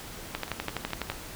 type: two click trains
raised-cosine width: 0.3 ms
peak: -13 / -23 dBFS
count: 10 / 4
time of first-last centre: 0.35-1.1 / 0.48-1.118 s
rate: 12 / 4.7 Hz
effects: pink hiss -42 dBFS RMS until 1.35 s